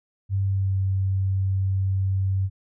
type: tone with pitch glide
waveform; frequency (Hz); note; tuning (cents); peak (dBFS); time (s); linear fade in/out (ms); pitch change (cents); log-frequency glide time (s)
sine; 97.6 to 95.98; G2 to G2; -7 to -36; -20; 0.29-2.5; 50; -29; 0.44-0.76
effects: none